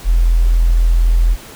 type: tone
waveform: sine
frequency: 42 Hz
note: E1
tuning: 33 cents sharp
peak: -8 dBFS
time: 0.04-1.37 s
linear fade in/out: 50 ms
effects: pink hiss -36 dBFS RMS until 1.55 s